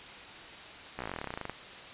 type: slowing click train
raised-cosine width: 0.5 ms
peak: -21 dBFS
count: 20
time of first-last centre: 0.99-1.496 s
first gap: 15 ms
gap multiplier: 1.06
effects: white hiss -46 dBFS RMS until 1.93 s + resampled to 8000 Hz